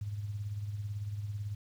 sine tone with tremolo, 103.1 Hz, G#2, 12 cents flat, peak -32 dBFS, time 0.01-1.55 s, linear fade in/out 5 ms, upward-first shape triangle, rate 18 Hz, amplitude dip 60%, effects 10-bit

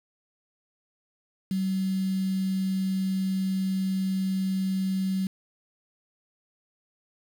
sine tone with quantisation, 190 Hz, F#3, 46 cents sharp, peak -24 dBFS, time 1.51-5.27 s, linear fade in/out 2 ms, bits 7, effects none

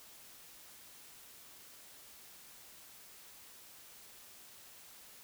silence, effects white hiss -56 dBFS RMS until 5.23 s

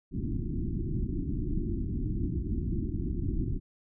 pink low-pass noise, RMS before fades -31 dBFS, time 0.11-3.6 s, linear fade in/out 50 ms, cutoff 360 Hz, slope 96 dB/octave, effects none

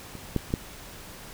clicks, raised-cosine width 3 ms, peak -26 / -11 / -29 / -11 dBFS, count 4, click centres 0.153 / 0.363 / 0.505 / 0.539 s, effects pink hiss -44 dBFS RMS until 1.33 s

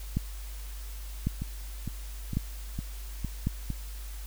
two click trains, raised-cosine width 5 ms, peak -14 / -20 dBFS, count 4 / 6, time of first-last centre 0.17-3.47 / 1.42-3.703 s, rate 0.909 / 2.19 Hz, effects added 50 Hz sine -37 dBFS peak until 4.26 s + white hiss -49 dBFS RMS until 4.26 s

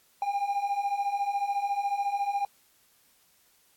triangle beating tone pair, 794 / 808 Hz, G5 / G#5, +22 / -48 cents, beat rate 14 Hz, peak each -30 / -26 dBFS, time 0.22-2.45 s, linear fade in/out 2 ms, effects white hiss -64 dBFS RMS until 3.76 s + AAC 64 kbps

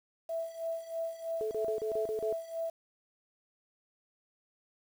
sine tone with tremolo, 659.3 Hz, E5, in tune, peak -31 dBFS, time 0.29-2.7 s, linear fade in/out 5 ms, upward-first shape sine, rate 3.1 Hz, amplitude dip 80%
sine tone bursts, 434.7 Hz, A4, 21 cents flat, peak -31 dBFS, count 7, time 1.41-2.326 s, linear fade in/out 0 ms, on 100 ms, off 36 ms
effects 9-bit

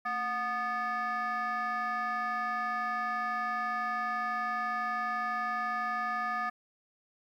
sine tone with frequency modulation, 1229 Hz, D#6, 22 cents flat, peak -28 dBFS, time 0.05-6.5 s, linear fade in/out 10 ms, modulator 502 Hz, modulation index 1.1, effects tanh soft clip ceiling -28 dBFS + 11-bit

